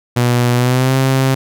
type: tone with pitch glide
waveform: sawtooth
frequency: 121.8 to 132.82 Hz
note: B2 to C3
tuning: -24 to +26 cents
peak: -7 dBFS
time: 0.16-1.35 s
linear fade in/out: 10 ms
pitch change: +150 cents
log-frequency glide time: 0.54-0.96 s
effects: none